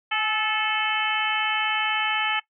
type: harmonic tone with a mistuned harmonic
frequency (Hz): 436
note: A4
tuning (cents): -16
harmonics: 2 / 3 / 4 / 5 / 6 / 7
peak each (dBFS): -29 / -29 / -29 / -29 / -29 / -29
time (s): 0.11-2.4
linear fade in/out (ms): 10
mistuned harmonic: 2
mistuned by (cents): -38
effects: noise-tail reverb RT60 0.1 s tail -18 dB re dry

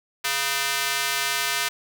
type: tone with high-pass filter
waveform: square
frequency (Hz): 138.59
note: C#3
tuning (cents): 0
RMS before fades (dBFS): -25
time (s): 0.24-1.69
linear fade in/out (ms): 10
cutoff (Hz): 1700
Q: 0.8
effects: none

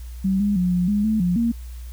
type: tone with pitch steps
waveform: sine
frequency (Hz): 191.7 / 204.3 / 179.9 / 178.3 / 206.2 / 218 / 177.4 / 232.6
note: G3 / G#3 / F#3 / F3 / G#3 / A3 / F3 / A#3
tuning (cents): -38 / -28 / -48 / +36 / -12 / -16 / +27 / -4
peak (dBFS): -17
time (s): 0.24-1.52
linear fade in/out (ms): 10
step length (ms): 160
effects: added 60 Hz sine -32 dBFS peak until 1.92 s + white hiss -51 dBFS RMS until 1.92 s

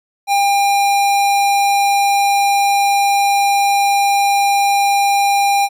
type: tone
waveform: square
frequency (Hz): 801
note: G5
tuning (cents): +37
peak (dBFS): -12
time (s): 0.27-5.69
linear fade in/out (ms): 50
effects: resampled to 32000 Hz

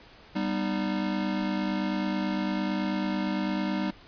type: chord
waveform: square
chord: G augmented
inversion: none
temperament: just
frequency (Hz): 196 / 245 / 306.2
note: G3 / B3 / D#4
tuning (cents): 0 / -14 / -28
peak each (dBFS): -30 / -35 / -32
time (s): 0.35-3.91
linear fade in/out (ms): 10
effects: pink hiss -52 dBFS RMS until 4.07 s + resampled to 11025 Hz

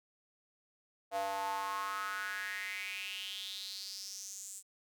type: tone with high-pass filter sweep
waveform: square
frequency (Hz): 98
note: G2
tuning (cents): 0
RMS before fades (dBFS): -40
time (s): 1.11-4.63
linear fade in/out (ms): 50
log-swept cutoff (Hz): 670 to 8000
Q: 5.6
effects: none

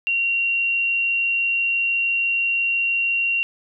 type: tone with frequency modulation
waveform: sine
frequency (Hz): 2753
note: F7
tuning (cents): -25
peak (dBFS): -18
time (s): 0.07-3.43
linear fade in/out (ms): 0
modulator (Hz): 30.5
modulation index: 0.25
effects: none

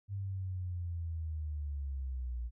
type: linear sweep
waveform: sine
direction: down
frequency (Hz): 100.2 to 57.9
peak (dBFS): -35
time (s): 0.08-2.51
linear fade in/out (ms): 50
effects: none

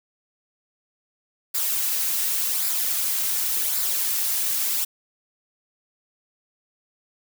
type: noise with flanger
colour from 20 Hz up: blue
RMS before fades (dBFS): -24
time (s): 1.54-4.85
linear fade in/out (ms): 10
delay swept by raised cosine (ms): 0.32 to 3.52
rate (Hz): 0.89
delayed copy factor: -0.5
effects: none

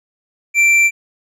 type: tone with hard clipping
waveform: sine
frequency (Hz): 2349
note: D7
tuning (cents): 0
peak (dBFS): -10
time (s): 0.54-0.91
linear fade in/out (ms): 50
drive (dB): 6
effects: none

